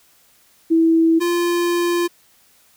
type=tone pair in turn; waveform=sine / square; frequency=327.2 / 346.7 Hz; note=E4 / F4; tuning=-13 / -13 cents; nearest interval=minor second; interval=100 cents; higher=second; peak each=-11 / -17 dBFS; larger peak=first; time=0.7-1.2 / 1.2-2.08 s; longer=second; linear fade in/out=20 ms; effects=white hiss -55 dBFS RMS until 2.76 s